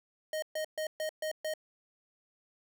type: tone bursts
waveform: square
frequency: 622.3 Hz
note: D#5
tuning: in tune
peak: -33 dBFS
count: 6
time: 0.33-1.538 s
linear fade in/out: 2 ms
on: 93 ms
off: 130 ms
effects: none